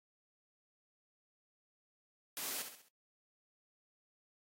white noise with echo, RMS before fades -41 dBFS, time 2.37-2.62 s, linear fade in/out 0 ms, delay 66 ms, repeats 4, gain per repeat -7 dB, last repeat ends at 2.884 s, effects high-pass 200 Hz 12 dB/octave + AAC 48 kbps

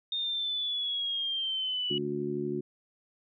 sine linear sweep, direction down, 3665 to 2923 Hz, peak -29 dBFS, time 0.12-1.98 s, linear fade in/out 2 ms
harmonic tone, 72.4 Hz, D2, 24 cents flat, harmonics 2 / 3 / 4 / 5, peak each -39 / -37 / -37 / -32 dBFS, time 1.9-2.61 s, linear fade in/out 10 ms
effects none

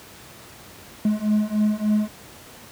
triangle beating tone pair, 210 / 213.4 Hz, G#3 / G#3, +19 / +47 cents, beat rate 3.4 Hz, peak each -20 / -19 dBFS, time 1.05-2.08 s, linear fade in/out 2 ms, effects pink hiss -44 dBFS RMS until 2.71 s + high-pass 80 Hz 12 dB/octave

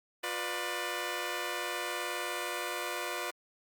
10% pulse chord, B diminished, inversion second, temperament just, 355.6 / 493.9 / 592.7 Hz, F4 / B4 / D5, +31 / 0 / +16 cents, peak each -30 dBFS, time 0.23-3.31 s, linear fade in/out 10 ms, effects Opus 48 kbps

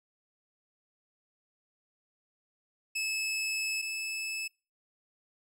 sawtooth tone pair in turn, 2600 / 2610 Hz, E7 / E7, -24 / -18 cents, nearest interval unison, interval 6 cents, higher second, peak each -27 / -30 dBFS, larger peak first, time 2.95-3.82 / 3.82-4.48 s, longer first, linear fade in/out 10 ms, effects noise-tail reverb RT60 0.3 s tail -24 dB re dry + low-pass 12000 Hz 12 dB/octave

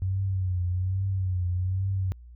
sine tone with vibrato, 93 Hz, F#2, 9 cents sharp, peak -24 dBFS, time 0.02-2.12 s, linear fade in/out 0 ms, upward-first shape triangle, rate 1.2 Hz, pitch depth 84 cents each way, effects added 60 Hz sine -44 dBFS peak until 2.35 s

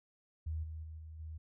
sine tone with level steps, 79.1 Hz, D#2, 29 cents sharp, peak -35 / -41 / -44 / -46 / -42 dBFS, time 0.46-1.38 s, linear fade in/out 10 ms, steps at 0.63 / 0.83 / 0.98 / 1.19 s, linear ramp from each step 10 ms, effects none

